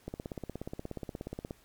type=click train; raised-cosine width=2 ms; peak=-24 dBFS; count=25; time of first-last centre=0.08-1.509 s; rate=16.8 Hz; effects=pink hiss -63 dBFS RMS until 1.64 s + MP3 96 kbps